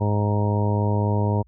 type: harmonic tone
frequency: 103.8 Hz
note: G#2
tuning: in tune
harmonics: 1 / 2 / 3 / 4 / 5 / 6 / 7 / 8 / 9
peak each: -20 / -27 / -32 / -30 / -32 / -33 / -38 / -38 / -30 dBFS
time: 0-1.43 s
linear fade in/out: 20 ms
effects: added 60 Hz sine -53 dBFS peak until 1.47 s